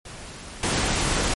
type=noise with level steps; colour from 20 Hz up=pink; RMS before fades=-39 / -23 dBFS; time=0.05-1.34 s; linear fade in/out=5 ms; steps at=0.63 s; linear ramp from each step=2 ms; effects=MP3 48 kbps